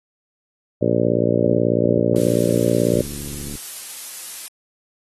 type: harmonic tone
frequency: 58.27 Hz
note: A#1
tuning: in tune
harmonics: 2 / 3 / 4 / 5 / 6 / 7 / 8 / 9 / 10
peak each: -24 / -24 / -24 / -24 / -24 / -24 / -24 / -24 / -24 dBFS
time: 0.81-3.02 s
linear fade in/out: 10 ms
type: noise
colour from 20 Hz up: blue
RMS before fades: -31 dBFS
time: 2.16-4.48 s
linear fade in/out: 0 ms
type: click train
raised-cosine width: 3 ms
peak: -23 dBFS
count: 45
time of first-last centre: 2.94-3.554 s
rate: 71.7 Hz
effects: AAC 32 kbps